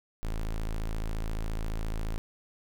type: tone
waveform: square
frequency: 27.2 Hz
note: A0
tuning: 19 cents flat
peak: -30 dBFS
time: 0.23-2.18 s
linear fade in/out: 0 ms
effects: none